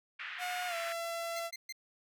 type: band-pass noise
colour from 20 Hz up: pink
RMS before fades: -43 dBFS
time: 0.19-0.93 s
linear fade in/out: 10 ms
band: 1500 to 2700 Hz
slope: 24 dB/octave
type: tone with pitch glide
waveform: sawtooth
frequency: 722 to 673.6 Hz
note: F#5 to E5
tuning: -43 to +37 cents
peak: -32 dBFS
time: 0.38-1.51 s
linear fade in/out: 50 ms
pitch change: -120 cents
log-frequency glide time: 0.67-0.75 s
type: tone bursts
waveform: 20% pulse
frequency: 2085 Hz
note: C7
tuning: 7 cents flat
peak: -35 dBFS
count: 3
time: 1.36-1.725 s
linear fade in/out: 5 ms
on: 35 ms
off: 130 ms
effects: none